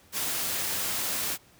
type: noise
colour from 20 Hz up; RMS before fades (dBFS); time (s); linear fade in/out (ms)
white; -30; 0.12-1.38; 50
effects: pink hiss -58 dBFS RMS until 1.59 s + high-pass 60 Hz 12 dB/octave